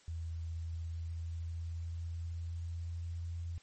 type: tone with pitch glide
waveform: sine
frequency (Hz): 82.41 to 84.87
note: E2 to F2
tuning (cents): 0 to -49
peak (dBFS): -37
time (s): 0.08-3.58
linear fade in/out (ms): 0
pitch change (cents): +51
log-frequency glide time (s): 0.33-3.08
effects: white hiss -64 dBFS RMS until 3.62 s + MP3 32 kbps